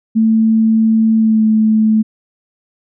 sine tone with pitch glide, 222.1 to 218 Hz, A3 to A3, +16 to -16 cents, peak -8 dBFS, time 0.15-2.03 s, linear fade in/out 20 ms, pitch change -32 cents, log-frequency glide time 1.17-1.44 s, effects none

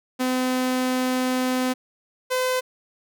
sawtooth tone pair in turn, 255.1 / 510.2 Hz, C4 / C5, -44 / -44 cents, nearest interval octave, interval 1200 cents, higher second, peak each -17 dBFS, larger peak neither, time 0.19-1.74 / 2.3-2.61 s, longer first, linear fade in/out 20 ms, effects none

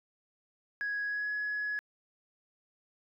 sine tone with pitch glide, 1663 to 1686.2 Hz, G#6 to G#6, +2 to +26 cents, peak -30 dBFS, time 0.81-1.79 s, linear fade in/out 0 ms, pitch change +24 cents, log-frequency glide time 1.05-1.31 s, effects tanh soft clip ceiling -28 dBFS

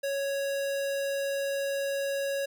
square tone, 554.4 Hz, C#5, in tune, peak -29 dBFS, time 0.03-2.46 s, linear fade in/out 10 ms, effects none

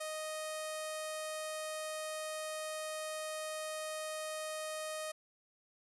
sawtooth tone with low-pass filter, 622.3 Hz, D#5, in tune, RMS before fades -41 dBFS, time 0-5.12 s, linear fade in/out 10 ms, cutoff 10000 Hz, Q 2.7, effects none

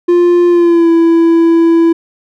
triangle tone with pitch glide, 350 to 332.7 Hz, F4 to E4, +4 to +16 cents, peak -3 dBFS, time 0.08-1.93 s, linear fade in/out 10 ms, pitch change -88 cents, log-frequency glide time 0.49-0.9 s, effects none

